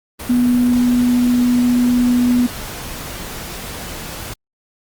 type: tone in noise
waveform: sine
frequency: 245.2 Hz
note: B3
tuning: 12 cents flat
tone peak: -11 dBFS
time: 0.29-2.47 s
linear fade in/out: 10 ms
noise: pink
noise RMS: -29 dBFS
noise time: 0.19-4.34 s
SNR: +15 dB
effects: Opus 32 kbps